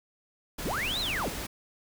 pink noise, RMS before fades -36 dBFS, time 0.58-1.47 s, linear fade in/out 10 ms
sine linear two-way sweep, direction up then down, 72.4 to 4186 to 72.4 Hz, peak -29 dBFS, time 0.65-1.29 s, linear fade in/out 5 ms, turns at 1 s
effects none

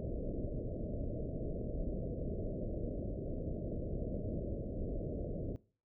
pink low-pass noise, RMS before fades -39 dBFS, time 0-5.56 s, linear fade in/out 0 ms, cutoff 640 Hz, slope 96 dB/octave, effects noise-tail reverb RT60 0.4 s tail -20 dB re dry

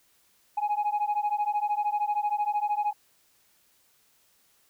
sine beating tone pair, 827 / 840 Hz, G#5 / G#5, -8 / +19 cents, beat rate 13 Hz, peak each -26 dBFS, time 0.57-2.93 s, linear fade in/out 10 ms, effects tanh soft clip ceiling -21 dBFS + white hiss -65 dBFS RMS until 4.69 s

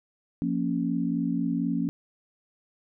sine chord, Bb minor, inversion second, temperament equal, 174.61 / 233.1 / 277.2 Hz, F3 / Bb3 / Db4, 0 / 0 / 0 cents, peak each -29 / -29 / -28 dBFS, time 0.42-1.89 s, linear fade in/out 0 ms, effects none

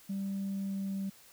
sine tone with pitch glide, 196 to 194.76 Hz, G3 to G3, 0 to -11 cents, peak -31 dBFS, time 0.09-1.1 s, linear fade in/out 10 ms, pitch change -11 cents, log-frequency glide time 0.58-0.95 s, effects tanh soft clip ceiling -30 dBFS + white hiss -58 dBFS RMS until 1.32 s

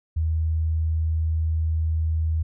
sine tone, 79.9 Hz, D#2, 47 cents sharp, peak -20 dBFS, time 0.16-2.43 s, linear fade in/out 10 ms, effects none

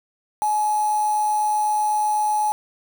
sine tone with quantisation, 846 Hz, G#5, 32 cents sharp, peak -18 dBFS, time 0.42-2.52 s, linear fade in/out 0 ms, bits 5, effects none

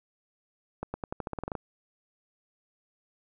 accelerating click train, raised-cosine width 1 ms, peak -19 dBFS, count 12, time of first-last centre 0.83-1.552 s, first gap 110 ms, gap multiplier 0.89, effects none

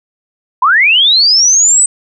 sine linear sweep, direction up, 945 to 8170 Hz, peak -5 dBFS, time 0.62-1.86 s, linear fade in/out 5 ms, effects none

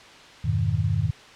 sine chord, F half-diminished seventh, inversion none, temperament equal, 87.31 / 103.83 / 123.47 / 155.56 Hz, F2 / Ab2 / Cb3 / Eb3, 0 / 0 / 0 / 0 cents, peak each -27 / -24 / -28 / -27 dBFS, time 0.44-1.11 s, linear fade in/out 10 ms, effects white hiss -46 dBFS RMS until 1.35 s + low-pass 4000 Hz 12 dB/octave

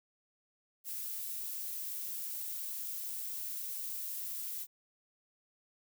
violet noise, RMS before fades -40 dBFS, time 0.84-4.67 s, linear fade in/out 50 ms, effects none

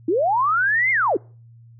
sine linear two-way sweep, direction up then down, 297.3 to 2152 to 297.3 Hz, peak -16 dBFS, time 0.08-1.17 s, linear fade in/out 5 ms, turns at 0.91 s, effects noise-tail reverb RT60 0.4 s tail -26 dB re dry + added 116 Hz sine -44 dBFS peak until 1.79 s

